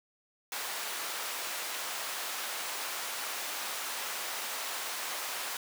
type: high-pass noise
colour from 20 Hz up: pink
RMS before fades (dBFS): -37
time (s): 0.52-5.57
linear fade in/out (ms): 2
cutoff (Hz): 820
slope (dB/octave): 12
effects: none

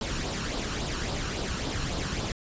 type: noise with flanger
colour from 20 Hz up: pink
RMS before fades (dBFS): -31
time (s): 0.01-2.32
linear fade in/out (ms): 2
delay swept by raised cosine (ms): 0.22 to 0.74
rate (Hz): 3.6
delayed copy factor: +0.5
effects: resampled to 16000 Hz

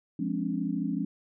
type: chord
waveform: sine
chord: D half-diminished seventh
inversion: first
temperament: equal with one note detuned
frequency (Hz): 174.61 / 207.7 / 261.6 / 287.1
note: F3 / Ab3 / C4 / D4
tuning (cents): 0 / 0 / 0 / -39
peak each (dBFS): -33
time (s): 0.19-1.05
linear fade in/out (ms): 5
effects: none

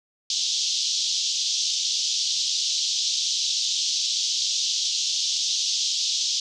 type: band-pass noise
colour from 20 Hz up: white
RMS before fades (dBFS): -25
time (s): 0.3-6.4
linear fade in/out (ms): 2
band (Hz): 3200 to 6300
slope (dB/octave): 48
effects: none

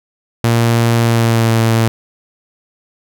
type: tone with pitch glide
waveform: sawtooth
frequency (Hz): 116.54 to 113.68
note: A#2 to A#2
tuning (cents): 0 to -43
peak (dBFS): -6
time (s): 0.44-1.88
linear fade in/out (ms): 0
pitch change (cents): -43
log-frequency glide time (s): 1-1.54
effects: none

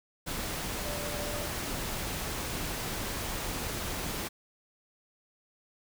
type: tone in noise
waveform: sine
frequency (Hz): 587.3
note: D5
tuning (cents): 0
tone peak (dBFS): -39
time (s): 0.84-1.47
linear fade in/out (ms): 20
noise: pink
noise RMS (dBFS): -35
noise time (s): 0.26-4.29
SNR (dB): -7
effects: none

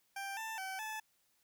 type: tone with pitch steps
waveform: 20% pulse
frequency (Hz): 788 / 888 / 764 / 869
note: G5 / A5 / G5 / A5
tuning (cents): +9 / +16 / -45 / -22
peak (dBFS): -35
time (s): 0.16-1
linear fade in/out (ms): 5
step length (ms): 210
effects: white hiss -75 dBFS RMS until 1.43 s

